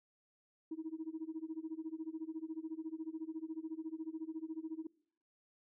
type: tone with tremolo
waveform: sine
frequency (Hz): 319.6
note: D#4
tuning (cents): +47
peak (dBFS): -36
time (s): 0.71-4.87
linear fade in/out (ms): 5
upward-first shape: sine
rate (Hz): 14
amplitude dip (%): 95
effects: noise-tail reverb RT60 0.7 s tail -25 dB re dry + tanh soft clip ceiling -34 dBFS